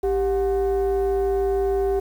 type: tone with frequency modulation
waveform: sine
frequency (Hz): 392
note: G4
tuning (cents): 0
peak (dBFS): -17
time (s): 0.03-2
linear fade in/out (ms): 10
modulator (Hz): 337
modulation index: 0.58
effects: tanh soft clip ceiling -16 dBFS + 8-bit